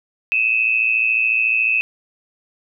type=tone pair together; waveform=sine; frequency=2533 / 2647 Hz; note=D#7 / E7; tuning=+30 / +7 cents; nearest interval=minor second; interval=77 cents; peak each=-17 / -18 dBFS; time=0.32-1.81 s; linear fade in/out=0 ms; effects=none